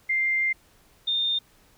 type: tone pair in turn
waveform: sine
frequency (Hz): 2098 / 3631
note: C7 / A#7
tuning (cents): +4 / -46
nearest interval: major sixth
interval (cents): 950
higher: second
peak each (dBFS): -21 / -22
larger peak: first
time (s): 0.09-0.53 / 1.07-1.39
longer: first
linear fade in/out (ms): 10
effects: pink hiss -59 dBFS RMS until 1.77 s